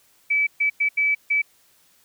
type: tone bursts at uneven times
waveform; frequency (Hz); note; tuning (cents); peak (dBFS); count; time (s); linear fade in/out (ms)
sine; 2300; D7; -37; -17; 5; 0.3-0.47 / 0.6-0.7 / 0.8-0.89 / 0.97-1.15 / 1.3-1.42; 10
effects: white hiss -59 dBFS RMS until 2.04 s